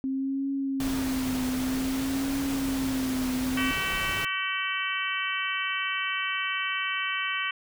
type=tone with vibrato; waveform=sine; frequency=265 Hz; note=C4; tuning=22 cents sharp; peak=-26 dBFS; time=0.04-3.71 s; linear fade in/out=0 ms; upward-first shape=triangle; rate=0.53 Hz; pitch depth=67 cents each way
type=noise; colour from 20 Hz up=pink; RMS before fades=-35 dBFS; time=0.8-4.25 s; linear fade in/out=2 ms
type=harmonic tone; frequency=381.1 Hz; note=G4; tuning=49 cents flat; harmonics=3 / 4 / 5 / 6 / 7 / 8; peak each=-34 / -34 / -34 / -34 / -34 / -34 dBFS; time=3.57-7.51 s; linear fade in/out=5 ms
effects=none